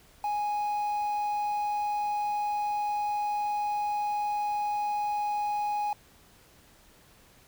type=tone with quantisation; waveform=triangle; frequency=830.6 Hz; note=G#5; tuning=in tune; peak=-25 dBFS; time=0.24-5.93 s; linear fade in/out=2 ms; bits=8; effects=pink hiss -58 dBFS RMS until 7.47 s